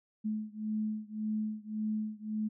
sine beating tone pair, 214.3 / 216.1 Hz, A3 / A3, -45 / -31 cents, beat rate 1.8 Hz, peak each -35 / -36 dBFS, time 0.24-2.49 s, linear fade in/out 20 ms, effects none

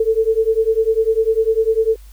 sine beating tone pair, 440 / 450 Hz, A4 / A4, 0 / +39 cents, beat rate 10 Hz, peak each -16 dBFS, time 0-1.96 s, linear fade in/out 5 ms, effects added 50 Hz sine -37 dBFS peak until 2.12 s + white hiss -52 dBFS RMS until 2.12 s

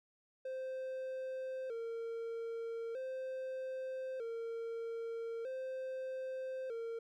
triangle tone with vibrato, 489.2 Hz, B4, 16 cents flat, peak -37 dBFS, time 0.45-6.99 s, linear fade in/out 5 ms, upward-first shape square, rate 0.4 Hz, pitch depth 110 cents each way, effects none

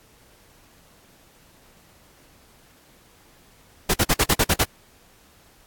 pink noise bursts, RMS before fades -18 dBFS, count 8, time 3.89-4.641 s, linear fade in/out 10 ms, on 51 ms, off 49 ms, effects pink hiss -55 dBFS RMS until 5.66 s + AAC 64 kbps

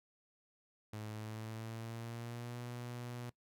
sawtooth tone with pitch glide, 107.4 to 121.25 Hz, A2 to B2, -41 to -31 cents, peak -39 dBFS, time 0.93-3.3 s, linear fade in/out 5 ms, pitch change +210 cents, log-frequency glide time 1.09-2.6 s, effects noise-tail reverb RT60 0.1 s tail -20 dB re dry

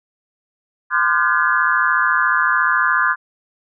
sine tone cluster, 1035 / 1196 / 1420 / 1534 / 1691 Hz, C6 / D6 / F6 / G6 / G#6, -19 / +31 / +28 / -38 / +31 cents, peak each -20 dBFS, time 0.9-3.16 s, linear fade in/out 50 ms, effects none

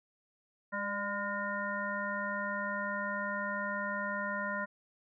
harmonic tone with a mistuned harmonic, 203.6 Hz, G#3, 34 cents flat, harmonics 1 / 3 / 5 / 7 / 9, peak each -41 / -40 / -39 / -38 / -39 dBFS, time 0.72-4.66 s, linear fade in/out 20 ms, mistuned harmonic 3, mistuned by -32 cents, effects none

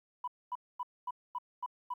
sine tone bursts, 987.8 Hz, B5, in tune, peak -33 dBFS, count 7, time 0.24-1.939 s, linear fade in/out 5 ms, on 37 ms, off 240 ms, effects tanh soft clip ceiling -29 dBFS + 12-bit

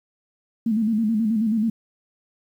sine tone with vibrato, 220 Hz, A3, in tune, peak -18 dBFS, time 0.66-1.7 s, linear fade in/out 5 ms, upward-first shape square, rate 9.3 Hz, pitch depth 71 cents each way, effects 9-bit

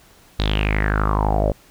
sawtooth tone with low-pass filter sweep, 51.91 Hz, G#1, in tune, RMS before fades -19 dBFS, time 0.39-1.52 s, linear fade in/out 5 ms, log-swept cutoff 4000 to 550 Hz, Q 7.2, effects pink hiss -51 dBFS RMS until 1.7 s

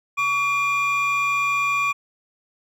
triangle tone pair together, 1135 / 2405 Hz, C#6 / D7, +41 / +41 cents, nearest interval octave + minor second, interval 1300 cents, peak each -19 dBFS, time 0.17-1.93 s, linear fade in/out 20 ms, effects tanh soft clip ceiling -13 dBFS

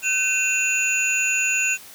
sine tone cluster, 1526 / 2509 / 2720 / 6750 Hz, G6 / D#7 / F7 / G#8, -47 / +14 / -46 / +27 cents, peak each -28 / -25 / -22 / -24 dBFS, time 0.02-1.78 s, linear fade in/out 50 ms, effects white hiss -43 dBFS RMS until 1.94 s + high-pass 80 Hz 12 dB/octave

